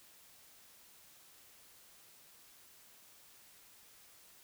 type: silence
effects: white hiss -61 dBFS RMS until 4.43 s